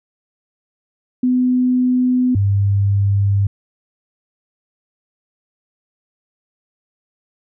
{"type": "tone pair in turn", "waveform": "sine", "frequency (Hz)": [251.5, 99.81], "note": ["B3", "G2"], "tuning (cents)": [32, 32], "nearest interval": "octave + major third", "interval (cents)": 1600, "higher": "first", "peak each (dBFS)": -12, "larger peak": "neither", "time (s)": [[1.23, 2.35], [2.35, 3.47]], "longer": "neither", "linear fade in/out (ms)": 5, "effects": []}